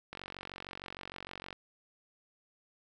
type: click train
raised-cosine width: 0.3 ms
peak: -26 dBFS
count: 66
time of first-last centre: 0.13-1.528 s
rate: 46.5 Hz
effects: none